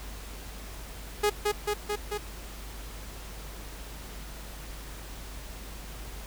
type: tone with echo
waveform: sawtooth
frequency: 415.6 Hz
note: G#4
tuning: 1 cent sharp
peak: -18 dBFS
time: 1.23-1.3 s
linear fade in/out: 10 ms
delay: 220 ms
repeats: 4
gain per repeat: -2 dB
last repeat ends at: 2.18 s
effects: added 50 Hz sine -41 dBFS peak until 6.26 s + pink hiss -45 dBFS RMS until 6.26 s